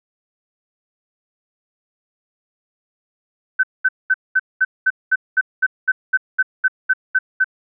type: tone bursts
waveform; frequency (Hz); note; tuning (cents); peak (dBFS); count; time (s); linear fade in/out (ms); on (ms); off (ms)
sine; 1525; G6; -48; -11; 16; 3.59-7.444; 10; 44; 210
effects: none